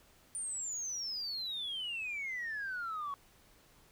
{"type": "exponential sweep", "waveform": "sine", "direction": "down", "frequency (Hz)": [9220, 1103], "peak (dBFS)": -35, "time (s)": [0.35, 3.14], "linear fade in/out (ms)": 0, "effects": ["tanh soft clip ceiling -33 dBFS", "pink hiss -64 dBFS RMS until 3.91 s"]}